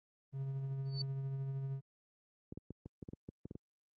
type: tone with tremolo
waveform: triangle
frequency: 135.7 Hz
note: C#3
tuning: 36 cents flat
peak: -33 dBFS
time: 0.32-1.81 s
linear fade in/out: 50 ms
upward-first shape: triangle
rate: 13 Hz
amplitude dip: 35%
type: tone with exponential growth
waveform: sine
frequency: 4506 Hz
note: C#8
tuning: 28 cents sharp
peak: -35 dBFS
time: 0.85-1.02 s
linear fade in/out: 5 ms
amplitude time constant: 35 ms
type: clicks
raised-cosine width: 3 ms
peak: -32 dBFS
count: 11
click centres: 2.524 / 2.575 / 2.706 / 2.859 / 3.027 / 3.088 / 3.134 / 3.289 / 3.455 / 3.511 / 3.554 s
effects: high-pass 80 Hz 12 dB/octave + Opus 32 kbps